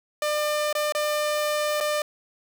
sawtooth tone with dropouts, 599 Hz, D5, 34 cents sharp, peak -19 dBFS, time 0.22-2.02 s, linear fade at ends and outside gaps 2 ms, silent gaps 0.728-0.751 / 0.923-0.949 / 1.803-1.808 s, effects none

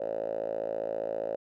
5% pulse tone with band-pass filter, 55 Hz, A1, in tune, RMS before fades -33 dBFS, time 0-1.36 s, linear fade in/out 5 ms, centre 560 Hz, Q 7.4, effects none

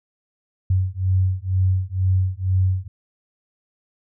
sine beating tone pair, 92.5 / 94.6 Hz, F#2 / F#2, 0 / +39 cents, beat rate 2.1 Hz, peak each -20 / -20 dBFS, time 0.7-2.88 s, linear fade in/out 5 ms, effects none

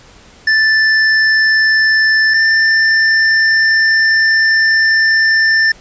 square tone pair in turn, 1760 / 1782.5 Hz, A6 / A6, 0 / +22 cents, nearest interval unison, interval 22 cents, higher second, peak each -9 dBFS, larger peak neither, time 0.47-2.34 / 2.34-5.72 s, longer second, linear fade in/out 5 ms, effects pink hiss -42 dBFS RMS until 5.8 s + resampled to 16000 Hz

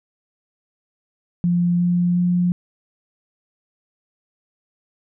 sine tone with pitch steps, 174.61 / 175.93 / 177.25 Hz, F3 / F3 / F3, 0 / +13 / +26 cents, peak -15 dBFS, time 1.44-2.52 s, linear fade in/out 0 ms, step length 360 ms, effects none

